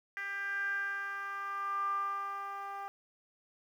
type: tone with band-pass filter sweep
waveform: 10% pulse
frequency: 397.2 Hz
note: G4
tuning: 23 cents sharp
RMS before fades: -37 dBFS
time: 0.17-2.88 s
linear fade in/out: 0 ms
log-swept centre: 1800 to 940 Hz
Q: 9.5
effects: 11-bit